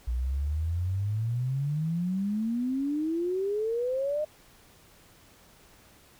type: exponential sweep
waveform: sine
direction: up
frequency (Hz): 58.27 to 618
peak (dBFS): -26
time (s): 0.07-4.25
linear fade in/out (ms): 10
effects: pink hiss -57 dBFS RMS until 6.19 s